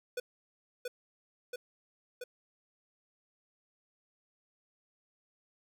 square tone with echo, 493.9 Hz, B4, in tune, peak -34 dBFS, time 0.17-0.2 s, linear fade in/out 5 ms, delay 680 ms, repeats 3, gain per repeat -2 dB, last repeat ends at 2.24 s, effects none

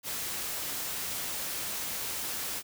white noise, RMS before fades -35 dBFS, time 0.03-2.63 s, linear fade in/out 50 ms, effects none

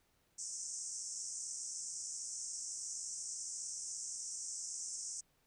pink band-pass noise, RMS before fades -44 dBFS, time 0.38-5.21 s, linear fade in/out 10 ms, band 5500 to 8700 Hz, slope 96 dB/octave, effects pink hiss -75 dBFS RMS until 5.46 s

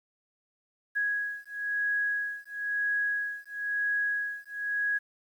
sine beating tone pair, 1661.2 / 1662.2 Hz, G#6 / G#6, 0 / +1 cents, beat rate 1 Hz, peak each -31 dBFS, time 0.95-4.99 s, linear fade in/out 20 ms, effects 10-bit

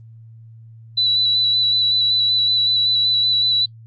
sine tone with vibrato, 3959 Hz, B7, 3 cents sharp, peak -14 dBFS, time 0.97-3.66 s, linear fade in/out 10 ms, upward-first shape square, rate 5.3 Hz, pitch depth 16 cents each way, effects added 113 Hz sine -39 dBFS peak until 3.86 s + Opus 24 kbps

